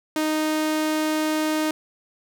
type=tone; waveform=sawtooth; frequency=310 Hz; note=D#4; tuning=6 cents flat; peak=-17 dBFS; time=0.16-1.71 s; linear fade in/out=2 ms; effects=none